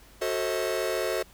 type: chord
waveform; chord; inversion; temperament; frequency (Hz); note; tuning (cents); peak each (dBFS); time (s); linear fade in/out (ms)
45% pulse; F# diminished seventh; none; just; 370 / 444 / 532.8 / 639.4; F#4 / A4 / C5 / Eb5; 0 / +16 / +31 / +47; -32; 0.21-1.23; 10
effects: added 50 Hz sine -54 dBFS peak until 1.33 s + pink hiss -55 dBFS RMS until 1.33 s